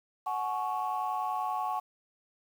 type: chord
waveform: sine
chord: F# suspended second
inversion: none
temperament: equal with one note detuned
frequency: 740 / 850.5 / 1108.7 Hz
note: F#5 / G#5 / C#6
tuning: 0 / +41 / 0 cents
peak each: -33 dBFS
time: 0.26-1.8 s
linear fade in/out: 10 ms
effects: tanh soft clip ceiling -23 dBFS + 9-bit